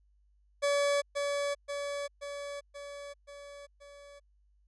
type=tone with echo; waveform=40% pulse; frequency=570 Hz; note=C#5; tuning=48 cents sharp; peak=-25 dBFS; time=0.62-1.02 s; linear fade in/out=20 ms; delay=530 ms; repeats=6; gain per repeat=-4 dB; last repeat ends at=4.2 s; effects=added 50 Hz sine -64 dBFS peak until 4.67 s + resampled to 22050 Hz